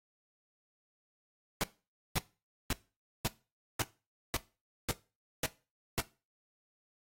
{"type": "noise bursts", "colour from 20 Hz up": "pink", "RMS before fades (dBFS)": -31, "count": 9, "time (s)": [1.61, 6.004], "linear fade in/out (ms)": 0, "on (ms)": 26, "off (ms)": 520, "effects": ["noise-tail reverb RT60 0.3 s tail -19 dB re dry", "AAC 48 kbps"]}